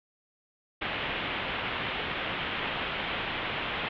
white low-pass noise, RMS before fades -33 dBFS, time 0.81-3.89 s, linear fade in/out 10 ms, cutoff 3300 Hz, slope 48 dB/octave, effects none

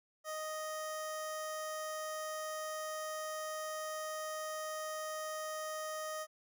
15% pulse tone with notch filter, 622.3 Hz, D#5, in tune, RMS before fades -41 dBFS, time 0.24-6.27 s, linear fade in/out 50 ms, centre 2400 Hz, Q 1.4, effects none

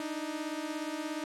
sawtooth beating tone pair, 298.1 / 315.1 Hz, D4 / D#4, +26 / +22 cents, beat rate 17 Hz, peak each -34 / -33 dBFS, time 0-1.24 s, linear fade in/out 2 ms, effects low-pass 10000 Hz 12 dB/octave

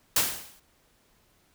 white noise with exponential decay, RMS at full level -20 dBFS, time 0.16-0.6 s, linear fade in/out 5 ms, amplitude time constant 95 ms, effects pink hiss -65 dBFS RMS until 1.54 s

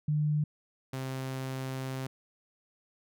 sine / sawtooth tone pair in turn, 150.2 / 131.84 Hz, D3 / C3, +39 / +14 cents, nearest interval major second, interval 225 cents, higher first, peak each -25 / -30 dBFS, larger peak first, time 0.08-0.44 / 0.93-2.07 s, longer second, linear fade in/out 5 ms, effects none

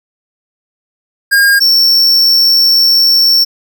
square tone pair in turn, 1618 / 5442 Hz, G#6 / F8, -46 / -46 cents, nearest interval octave + major sixth, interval 2100 cents, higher second, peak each -6 dBFS, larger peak neither, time 1.31-1.6 / 1.6-3.45 s, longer second, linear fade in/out 20 ms, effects none

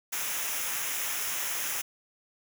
white noise with comb filter, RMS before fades -32 dBFS, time 0.12-1.82 s, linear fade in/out 10 ms, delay 0.23 ms, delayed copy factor -0.65, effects none

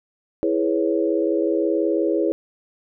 sine chord, C# minor seventh, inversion first, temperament equal, 329.6 / 415.3 / 493.9 / 554.4 Hz, E4 / G#4 / B4 / C#5, 0 / 0 / 0 / 0 cents, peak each -21 / -23 / -26 / -25 dBFS, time 0.43-2.32 s, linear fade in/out 0 ms, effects none

